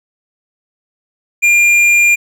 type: tone with tanh clipping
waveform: sine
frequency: 2400 Hz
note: D7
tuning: 37 cents sharp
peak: -8 dBFS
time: 1.42-2.16 s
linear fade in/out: 20 ms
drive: 9 dB
effects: none